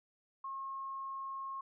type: tone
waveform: sine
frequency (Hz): 1080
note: C#6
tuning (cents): -45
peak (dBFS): -39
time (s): 0.44-1.61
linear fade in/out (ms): 5
effects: none